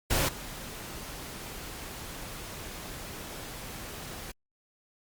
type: noise with level steps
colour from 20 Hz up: pink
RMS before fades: -27 / -41 dBFS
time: 0.1-4.32 s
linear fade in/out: 10 ms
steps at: 0.28 s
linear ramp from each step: 10 ms
effects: Opus 48 kbps